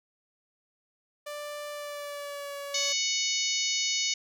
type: tone with pitch glide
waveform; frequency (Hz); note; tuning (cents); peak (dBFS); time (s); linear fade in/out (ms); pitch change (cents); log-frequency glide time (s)
sawtooth; 589 to 566; D5 to C#5; +5 to +36; -32; 1.26-2.93; 10; -69; 1.7-2.56
type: harmonic tone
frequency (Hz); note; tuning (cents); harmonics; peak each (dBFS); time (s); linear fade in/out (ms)
740; F#5; 0; 3 / 4 / 5 / 6 / 7 / 8 / 9; -34 / -34 / -34 / -34 / -34 / -34 / -34; 2.74-4.14; 5
effects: none